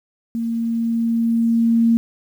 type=tone with level ramp; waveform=sine; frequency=230.2 Hz; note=A#3; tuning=22 cents flat; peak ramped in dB=-20 to -11 dBFS; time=0.35-1.97 s; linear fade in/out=0 ms; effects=8-bit